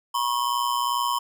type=ring-modulated tone; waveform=square; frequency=1026 Hz; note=C6; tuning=34 cents flat; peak=-20 dBFS; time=0.14-1.19 s; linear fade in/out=10 ms; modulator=61.2 Hz; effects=none